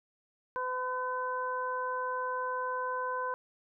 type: harmonic tone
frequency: 506 Hz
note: B4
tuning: 42 cents sharp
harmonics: 1 / 2 / 3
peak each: -37 / -33 / -39 dBFS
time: 0.56-3.34 s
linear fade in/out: 0 ms
effects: none